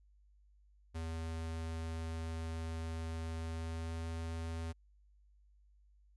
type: tone with pitch glide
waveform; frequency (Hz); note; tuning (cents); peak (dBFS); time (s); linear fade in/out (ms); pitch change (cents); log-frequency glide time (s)
square; 81.5 to 82.16; E2 to E2; -19 to -5; -39; 0.94-4.73; 20; +14; 3.38-4.01
effects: added 50 Hz sine -63 dBFS peak until 6.16 s + resampled to 24000 Hz